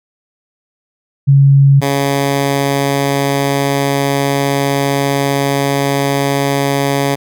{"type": "tone pair in turn", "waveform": ["sine", "10% pulse"], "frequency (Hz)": [138.59, 139.63], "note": ["C#3", "C#3"], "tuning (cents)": [0, 13], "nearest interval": "unison", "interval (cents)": 13, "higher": "second", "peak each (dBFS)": -4, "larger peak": "neither", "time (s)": [[1.27, 1.81], [1.81, 7.16]], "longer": "second", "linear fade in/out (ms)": 20, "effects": []}